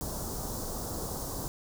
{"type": "band-stop noise", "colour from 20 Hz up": "pink", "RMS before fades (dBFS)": -36, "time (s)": [0.01, 1.48], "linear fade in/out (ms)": 0, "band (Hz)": [1100, 5100], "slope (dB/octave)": 24, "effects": []}